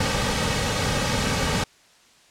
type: noise with comb filter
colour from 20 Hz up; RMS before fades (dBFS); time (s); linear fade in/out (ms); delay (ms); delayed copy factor
pink; -23; 0-1.64; 5; 2.9; -0.65
effects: white hiss -55 dBFS RMS until 2.3 s + low-pass 7000 Hz 12 dB/octave